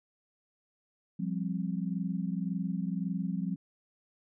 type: chord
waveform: sine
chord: F suspended second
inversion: none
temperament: just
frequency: 174.61 / 196.44 / 261.9 Hz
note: F3 / G3 / C4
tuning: 0 / +4 / +2 cents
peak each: -33 / -34 / -39 dBFS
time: 1.19-3.56 s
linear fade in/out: 10 ms
effects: none